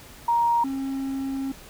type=tone pair in turn; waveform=sine / triangle; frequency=939 / 270 Hz; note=A#5 / C#4; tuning=+12 / -45 cents; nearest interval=octave + minor seventh; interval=2157 cents; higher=first; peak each=-18 / -24 dBFS; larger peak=first; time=0.28-0.64 / 0.64-1.52 s; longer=second; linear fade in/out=5 ms; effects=pink hiss -46 dBFS RMS until 1.69 s